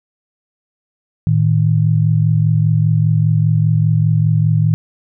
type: tone pair together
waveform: sine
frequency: 110.54 / 155.56 Hz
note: A2 / D#3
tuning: +8 / 0 cents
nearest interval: tritone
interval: 592 cents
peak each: -13 dBFS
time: 1.27-4.74 s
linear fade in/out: 0 ms
effects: none